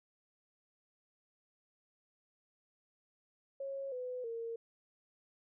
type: tone with pitch steps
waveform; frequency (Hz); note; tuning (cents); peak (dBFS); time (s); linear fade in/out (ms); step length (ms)
sine; 547 / 501.6 / 460; C#5 / B4 / A#4; -23 / +27 / -23; -38; 3.6-4.56; 5; 320
effects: none